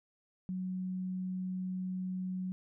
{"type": "tone", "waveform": "sine", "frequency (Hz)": 185, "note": "F#3", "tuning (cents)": 0, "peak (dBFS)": -34, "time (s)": [0.49, 2.52], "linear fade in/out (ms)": 0, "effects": []}